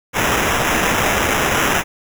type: noise with sample-and-hold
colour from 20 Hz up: blue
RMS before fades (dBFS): -17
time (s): 0.13-1.84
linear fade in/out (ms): 50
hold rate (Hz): 4410
effects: none